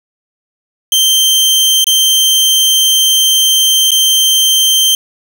sawtooth tone with dropouts, 3136 Hz, G7, in tune, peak -4 dBFS, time 0.92-4.95 s, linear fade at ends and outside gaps 2 ms, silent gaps 1.843-1.868 / 3.908-3.916 s, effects none

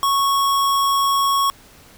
square tone, 1105 Hz, C#6, 6 cents flat, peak -16 dBFS, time 0.03-1.5 s, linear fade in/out 0 ms, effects pink hiss -47 dBFS RMS until 1.97 s

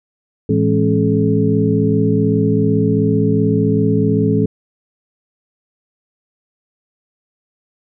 sine tone cluster, 110.1 / 165.8 / 208.5 / 273.4 / 428.3 Hz, A2 / E3 / G#3 / C#4 / A4, +2 / +10 / +7 / -24 / -47 cents, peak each -18 dBFS, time 0.49-4.46 s, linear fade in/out 5 ms, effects none

